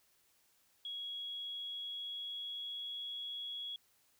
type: tone with pitch glide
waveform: sine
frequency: 3322 to 3341 Hz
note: G#7 to G#7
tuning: 0 to +10 cents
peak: -40 dBFS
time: 0.85-3.76 s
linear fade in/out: 2 ms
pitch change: +10 cents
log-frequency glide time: 0.99-2.98 s
effects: white hiss -72 dBFS RMS until 4.19 s

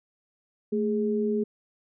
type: tone pair together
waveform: sine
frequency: 220 / 415.3 Hz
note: A3 / G#4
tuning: 0 / 0 cents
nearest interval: major seventh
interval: 1100 cents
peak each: -26 dBFS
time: 0.72-1.44 s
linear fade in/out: 10 ms
effects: none

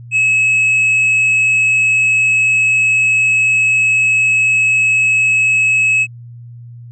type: tone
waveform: triangle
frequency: 2577 Hz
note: E7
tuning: 40 cents flat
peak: -8 dBFS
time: 0.11-6.07 s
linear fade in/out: 50 ms
effects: added 119 Hz sine -31 dBFS peak until 6.91 s + resampled to 24000 Hz

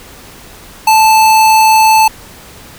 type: tone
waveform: square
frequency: 877 Hz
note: A5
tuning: 6 cents flat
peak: -5 dBFS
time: 0.87-2.08 s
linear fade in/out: 5 ms
effects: pink hiss -35 dBFS RMS until 2.78 s

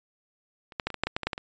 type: clicks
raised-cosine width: 0.3 ms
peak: -29 / -12 / -11 / -20 / -18 / -8 / -12 / -11 / -16 / -10 / -14 / -20 dBFS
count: 12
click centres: 0.722 / 0.798 / 0.87 / 0.903 / 0.943 / 1.036 / 1.07 / 1.165 / 1.233 / 1.27 / 1.332 / 1.379 s
effects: resampled to 16000 Hz

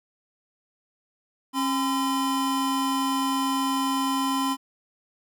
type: tone pair together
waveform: square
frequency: 270 / 1019.4 Hz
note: C#4 / C6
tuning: -45 / -45 cents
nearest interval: octave + major seventh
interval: 2300 cents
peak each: -26 / -27 dBFS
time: 1.53-4.57 s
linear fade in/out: 50 ms
effects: none

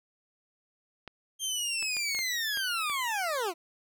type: clicks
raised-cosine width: 0.3 ms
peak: -25 dBFS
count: 7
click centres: 1.077 / 1.826 / 1.968 / 2.149 / 2.19 / 2.573 / 2.898 s
type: linear sweep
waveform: 20% pulse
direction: down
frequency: 3202 to 316.4 Hz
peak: -24 dBFS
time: 1.39-3.54 s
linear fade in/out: 50 ms
effects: none

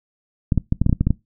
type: clicks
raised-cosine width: 5 ms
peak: -4 dBFS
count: 10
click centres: 0.522 / 0.577 / 0.724 / 0.816 / 0.864 / 0.895 / 0.928 / 1.01 / 1.07 / 1.106 s
effects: noise-tail reverb RT60 0.2 s tail -22 dB re dry

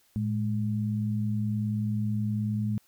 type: tone pair together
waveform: sine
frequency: 111.19 / 209.9 Hz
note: A2 / G#3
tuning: +19 / +19 cents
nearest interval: major seventh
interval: 1100 cents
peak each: -28 / -29 dBFS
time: 0.16-2.78 s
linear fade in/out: 0 ms
effects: white hiss -65 dBFS RMS until 2.87 s

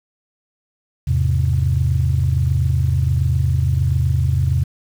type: chord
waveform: sine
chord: E augmented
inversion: none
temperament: equal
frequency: 82.41 / 103.83 / 130.81 Hz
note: E2 / G#2 / B#2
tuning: 0 / 0 / 0 cents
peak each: -17 / -21 / -17 dBFS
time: 1.07-4.64 s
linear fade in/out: 10 ms
effects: tanh soft clip ceiling -6 dBFS + 7-bit

